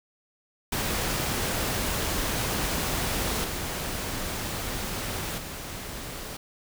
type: noise with level steps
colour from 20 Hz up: pink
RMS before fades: -28 / -32 / -37 dBFS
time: 0.72-6.37 s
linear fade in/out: 5 ms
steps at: 3.44 / 5.38 s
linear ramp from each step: 2 ms
effects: none